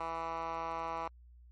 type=tone with band-pass filter; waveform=10% pulse; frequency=164.81 Hz; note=E3; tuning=in tune; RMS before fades=-38 dBFS; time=0-1.08 s; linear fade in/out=5 ms; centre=1100 Hz; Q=2.3; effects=added 60 Hz sine -54 dBFS peak until 1.51 s + MP3 48 kbps